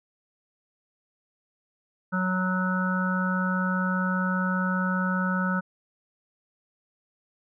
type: harmonic tone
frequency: 185 Hz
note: F#3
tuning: in tune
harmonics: 1 / 3 / 5 / 7 / 8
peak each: -25 / -36 / -36 / -31 / -30 dBFS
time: 2.12-5.61 s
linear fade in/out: 20 ms
effects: none